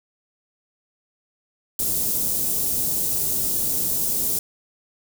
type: band-stop noise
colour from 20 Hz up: white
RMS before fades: -23 dBFS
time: 1.79-4.39 s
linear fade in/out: 2 ms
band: 390 to 8200 Hz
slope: 12 dB/octave
effects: none